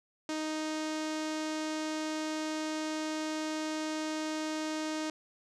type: tone with low-pass filter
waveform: sawtooth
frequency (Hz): 311.1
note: D#4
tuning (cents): 0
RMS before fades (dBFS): -35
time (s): 0.29-5.1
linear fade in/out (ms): 2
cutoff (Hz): 6600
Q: 1.6
effects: none